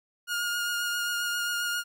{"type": "tone with vibrato", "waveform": "sawtooth", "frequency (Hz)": 1425, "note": "F6", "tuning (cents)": 34, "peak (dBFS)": -24, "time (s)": [0.27, 1.84], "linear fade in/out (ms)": 50, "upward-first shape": "triangle", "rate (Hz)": 7.5, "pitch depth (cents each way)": 20, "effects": []}